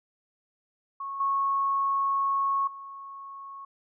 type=tone with level steps; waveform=sine; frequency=1100 Hz; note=C#6; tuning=14 cents flat; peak=-32 / -23 / -39 dBFS; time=1-3.65 s; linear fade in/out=5 ms; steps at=1.2 / 2.67 s; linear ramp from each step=5 ms; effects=none